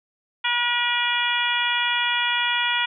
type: harmonic tone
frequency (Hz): 480.8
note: B4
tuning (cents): -46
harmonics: 2 / 3 / 4 / 5 / 6 / 7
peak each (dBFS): -27 / -27 / -27 / -27 / -27 / -27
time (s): 0.44-2.86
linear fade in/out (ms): 10
effects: none